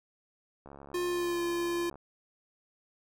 click train, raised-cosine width 1 ms, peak -34 dBFS, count 92, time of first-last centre 0.66-1.956 s, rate 70.2 Hz
square tone with pitch glide, 354.4 to 344.7 Hz, F4 to F4, +25 to -23 cents, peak -30 dBFS, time 0.94-1.9 s, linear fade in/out 5 ms, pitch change -48 cents, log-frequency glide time 1.05-1.42 s
effects none

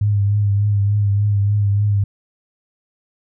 sine tone with vibrato, 102.1 Hz, G#2, 29 cents flat, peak -13 dBFS, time 0.01-2.04 s, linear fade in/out 5 ms, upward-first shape triangle, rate 3.4 Hz, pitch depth 43 cents each way, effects none

